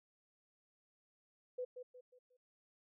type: tone with echo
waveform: sine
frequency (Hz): 500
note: B4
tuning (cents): +21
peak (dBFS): -38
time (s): 1.58-1.65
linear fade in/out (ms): 10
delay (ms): 180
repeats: 4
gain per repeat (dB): -8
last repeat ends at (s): 2.37
effects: none